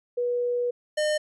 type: tone pair in turn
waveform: sine / square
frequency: 486.4 / 607.1 Hz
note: B4 / D#5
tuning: -26 / -43 cents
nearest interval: major third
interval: 383 cents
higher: second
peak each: -23 dBFS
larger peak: neither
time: 0.17-0.71 / 0.97-1.18 s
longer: first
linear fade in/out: 10 ms
effects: resampled to 24000 Hz